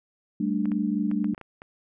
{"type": "chord", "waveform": "sine", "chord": "G suspended second", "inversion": "none", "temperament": "just", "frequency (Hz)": [196, 220.5, 294], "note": ["G3", "A3", "D4"], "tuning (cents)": [0, 4, 2], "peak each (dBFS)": [-27, -27, -28], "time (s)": [0.4, 1.34], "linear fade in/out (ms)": 5}
{"type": "clicks", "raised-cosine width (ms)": 0.5, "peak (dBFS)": -27, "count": 8, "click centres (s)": [0.656, 0.718, 1.114, 1.244, 1.347, 1.379, 1.413, 1.619]}
{"effects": []}